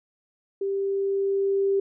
sine tone with level ramp, 393.4 Hz, G4, 6 cents sharp, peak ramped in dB -24 to -19 dBFS, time 0.61-1.8 s, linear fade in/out 5 ms, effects none

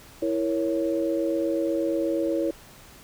sine chord, A# diminished, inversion second, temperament equal, 329.6 / 466.2 / 554.4 Hz, E4 / A#4 / C#5, 0 / 0 / 0 cents, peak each -25 / -30 / -27 dBFS, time 0.22-2.51 s, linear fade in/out 5 ms, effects pink hiss -49 dBFS RMS until 3.03 s

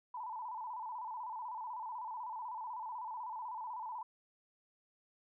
sine tone with vibrato, 932.3 Hz, A#5, in tune, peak -40 dBFS, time 0.14-4.03 s, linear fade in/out 5 ms, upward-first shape square, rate 16 Hz, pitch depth 100 cents each way, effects none

